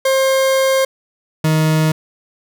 40% pulse tone pair in turn, 532 / 156.8 Hz, C5 / D#3, +29 / +14 cents, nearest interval octave + major sixth, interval 2115 cents, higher first, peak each -11 / -11 dBFS, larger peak neither, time 0.05-0.85 / 1.44-1.92 s, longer first, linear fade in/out 5 ms, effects none

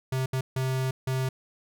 square tone bursts at uneven times, 130.81 Hz, C3, in tune, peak -26 dBFS, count 4, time 0.12-0.26 / 0.33-0.41 / 0.56-0.91 / 1.07-1.29 s, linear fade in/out 5 ms, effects none

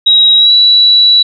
sine tone with pitch glide, 3830 to 3931 Hz, A#7 to B7, +46 to -9 cents, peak -3 dBFS, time 0.06-1.23 s, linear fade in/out 10 ms, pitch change +45 cents, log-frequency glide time 0.36-0.53 s, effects none

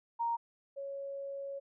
sine tone pair in turn, 932.3 / 554.3 Hz, A#5 / C#5, 0 / 0 cents, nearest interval major sixth, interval 900 cents, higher first, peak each -30 / -38 dBFS, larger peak first, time 0.19-0.37 / 0.76-1.6 s, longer second, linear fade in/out 20 ms, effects none

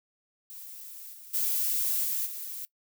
violet noise with level steps, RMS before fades -44 / -48 / -28 / -30 / -38 dBFS, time 0.5-2.65 s, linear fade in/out 0 ms, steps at 1.12 / 1.33 / 2.03 / 2.25 s, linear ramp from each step 20 ms, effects noise-tail reverb RT60 0.1 s tail -21 dB re dry

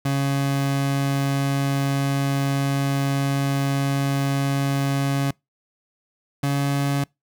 30% pulse tone pair in turn, 138.59 / 140.52 Hz, C#3 / C#3, 0 / +24 cents, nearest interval unison, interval 24 cents, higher second, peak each -17 dBFS, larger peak neither, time 0.05-5.31 / 6.43-7.04 s, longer first, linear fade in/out 5 ms, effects noise-tail reverb RT60 0.2 s tail -26 dB re dry

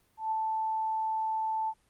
sine tone with ADSR envelope, 880 Hz, A5, in tune, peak -26 dBFS, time 0.17-1.74 s, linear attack 150 ms, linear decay 3 ms, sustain -2 dB, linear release 55 ms, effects pink hiss -69 dBFS RMS until 1.89 s + Opus 32 kbps

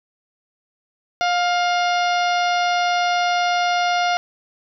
harmonic tone with a mistuned harmonic, 708 Hz, F5, 23 cents sharp, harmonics 1 / 2 / 3 / 4 / 5 / 6 / 7 / 8, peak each -18 / -24 / -28 / -30 / -32 / -34 / -35 / -36 dBFS, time 1.21-4.17 s, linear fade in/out 0 ms, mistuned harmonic 2, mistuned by -17 cents, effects none

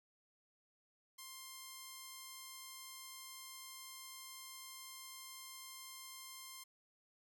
5% pulse tone, 1054 Hz, C6, 12 cents sharp, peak -38 dBFS, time 1.18-6.64 s, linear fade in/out 10 ms, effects none

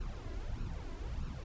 brown noise with flanger, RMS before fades -40 dBFS, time 0-1.44 s, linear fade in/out 10 ms, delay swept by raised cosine 0.72 to 3.02 ms, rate 1.6 Hz, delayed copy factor +0.65, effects resampled to 16000 Hz

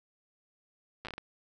slowing click train, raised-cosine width 0.3 ms, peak -24 dBFS, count 7, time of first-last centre 1.05-1.181 s, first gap 8 ms, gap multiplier 1.4, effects none

